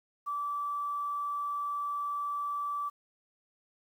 sine tone with quantisation, 1159 Hz, D6, 23 cents flat, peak -31 dBFS, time 0.26-2.9 s, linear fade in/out 20 ms, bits 10, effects none

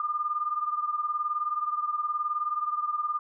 sine beating tone pair, 1203 / 1222 Hz, D6 / D#6, +41 / -32 cents, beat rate 19 Hz, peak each -28 / -32 dBFS, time 0-3.19 s, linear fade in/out 2 ms, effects none

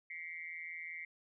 sine tone with amplitude modulation, 2104 Hz, C7, 9 cents sharp, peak -38 dBFS, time 0.1-1.05 s, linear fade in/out 5 ms, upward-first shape sine, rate 165 Hz, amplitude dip 100%, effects none

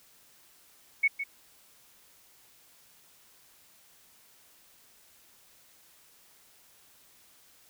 sine tone with echo, 2217 Hz, C#7, in tune, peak -20 dBFS, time 1.03-1.08 s, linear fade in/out 10 ms, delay 160 ms, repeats 1, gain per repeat -10 dB, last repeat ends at 1.24 s, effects white hiss -60 dBFS RMS until 7.69 s

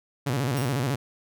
sawtooth tone with vibrato, 130.81 Hz, C3, in tune, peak -20 dBFS, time 0.26-0.96 s, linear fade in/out 10 ms, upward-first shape square, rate 14 Hz, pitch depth 140 cents each way
5% pulse tone with exponential decay, 2794 Hz, F7, in tune, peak -25 dBFS, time 0.57-0.92 s, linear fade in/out 0 ms, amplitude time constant 75 ms
effects none

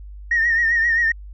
sine tone with vibrato, 1852 Hz, A#6, 12 cents flat, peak -14 dBFS, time 0.31-1.12 s, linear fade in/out 5 ms, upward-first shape triangle, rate 7.6 Hz, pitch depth 69 cents each way, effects tanh soft clip ceiling -10 dBFS + added 50 Hz sine -34 dBFS peak until 1.33 s

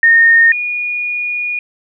sine tone pair in turn, 1837 / 2445 Hz, A#6 / D#7, -26 / -31 cents, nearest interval perfect fourth, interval 495 cents, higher second, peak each -5 / -16 dBFS, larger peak first, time 0.03-0.52 / 0.52-1.59 s, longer second, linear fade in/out 2 ms, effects none

